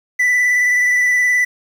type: tone with vibrato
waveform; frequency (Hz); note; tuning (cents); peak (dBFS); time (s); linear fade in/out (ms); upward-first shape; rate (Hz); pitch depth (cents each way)
triangle; 1980; B6; +4; -10; 0.19-1.45; 10; sine; 19; 20
effects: 7-bit